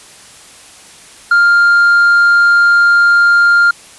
triangle tone with tanh clipping, 1400 Hz, F6, 4 cents sharp, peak -6 dBFS, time 1.31-3.71 s, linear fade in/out 5 ms, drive 7 dB, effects white hiss -38 dBFS RMS until 3.98 s + resampled to 24000 Hz

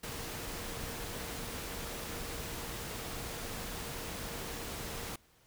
sine tone in noise, 466.2 Hz, A#4, in tune, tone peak -51 dBFS, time 0.03-5.16 s, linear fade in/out 5 ms, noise pink, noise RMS -41 dBFS, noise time 0.03-5.16 s, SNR -13 dB, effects pink hiss -66 dBFS RMS until 5.46 s

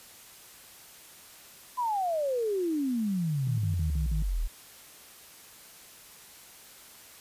sine exponential sweep, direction down, 1024 to 36.59 Hz, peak -26 dBFS, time 1.77-4.48 s, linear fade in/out 20 ms
sine tone bursts, 155.56 Hz, D#3, in tune, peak -31 dBFS, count 5, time 3.47-4.224 s, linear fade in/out 2 ms, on 110 ms, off 51 ms
effects white hiss -51 dBFS RMS until 7.2 s + resampled to 32000 Hz

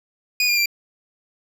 25% pulse tone with pitch steps, 2467 / 2408 / 2367 Hz, D#7 / D7 / D7, -15 / +43 / +13 cents, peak -13 dBFS, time 0.4-0.658 s, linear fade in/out 2 ms, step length 86 ms, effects none

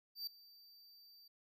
square tone with ADSR envelope, 4646 Hz, D8, 20 cents flat, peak -39 dBFS, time 0.15-1.28 s, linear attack 120 ms, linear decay 4 ms, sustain -21 dB, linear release 6 ms, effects none

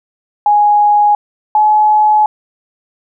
sine tone pair in turn, 830.6 / 850.5 Hz, G#5 / G#5, 0 / +41 cents, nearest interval unison, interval 41 cents, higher second, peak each -6 dBFS, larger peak neither, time 0.46-1.15 / 1.55-2.26 s, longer second, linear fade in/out 2 ms, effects none

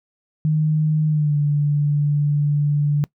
sine tone with pitch glide, 154.4 to 146.32 Hz, D#3 to D3, -13 to -6 cents, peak -15 dBFS, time 0.45-3.04 s, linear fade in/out 0 ms, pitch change -93 cents, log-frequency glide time 1.08-1.36 s, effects noise-tail reverb RT60 0.1 s tail -22 dB re dry

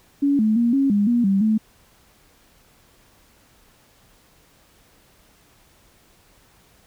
sine tone with pitch steps, 282.2 / 216.7 / 235.8 / 274.1 / 204.2 / 238.9 / 195.2 / 217.6 Hz, C#4 / A3 / A#3 / C#4 / G#3 / A#3 / G3 / A3, +31 / -26 / +20 / -19 / -29 / +43 / -7 / -19 cents, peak -15 dBFS, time 0.22-1.58 s, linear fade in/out 10 ms, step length 170 ms, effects pink hiss -56 dBFS RMS until 6.86 s

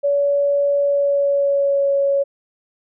sine tone with pitch glide, 568 to 557.3 Hz, C#5 to C#5, +42 to +9 cents, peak -14 dBFS, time 0.03-2.24 s, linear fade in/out 20 ms, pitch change -33 cents, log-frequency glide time 0.8-1.91 s, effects none

